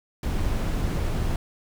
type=noise; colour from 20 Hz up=brown; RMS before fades=-25 dBFS; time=0.23-1.36 s; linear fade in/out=2 ms; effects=none